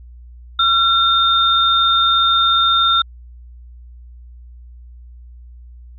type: tone pair together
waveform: sine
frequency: 1361 / 3637 Hz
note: F6 / A#7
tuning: -45 / -43 cents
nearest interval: octave + perfect fourth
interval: 1702 cents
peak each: -14 dBFS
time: 0.59-3.02 s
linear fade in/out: 5 ms
effects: added 60 Hz sine -36 dBFS peak until 5.98 s